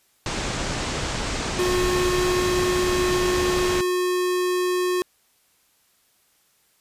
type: low-pass noise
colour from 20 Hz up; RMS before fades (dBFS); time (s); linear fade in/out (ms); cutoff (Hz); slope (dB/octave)
pink; -27; 0.26-3.81; 2; 8200; 48
type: tone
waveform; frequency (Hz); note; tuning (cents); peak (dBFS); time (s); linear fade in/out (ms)
square; 362; F#4; -38; -21; 1.59-5.02; 0
effects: white hiss -63 dBFS RMS until 6.8 s + resampled to 32000 Hz